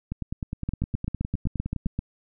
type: two click trains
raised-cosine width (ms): 5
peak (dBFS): -14 / -17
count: 11 / 18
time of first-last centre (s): 0.69-1.99 / 0.12-1.865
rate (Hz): 7.69 / 9.74
effects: none